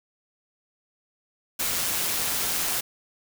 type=noise with amplitude modulation; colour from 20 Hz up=white; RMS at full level=-25 dBFS; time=1.59-2.81 s; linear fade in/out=10 ms; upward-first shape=sine; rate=171 Hz; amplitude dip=35%; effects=none